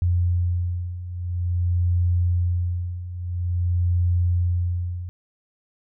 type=beating tone pair; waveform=sine; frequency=87.7 / 88.19 Hz; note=F2 / F2; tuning=+8 / +17 cents; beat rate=0.49 Hz; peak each=-25 / -21 dBFS; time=0.02-5.09 s; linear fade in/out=0 ms; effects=none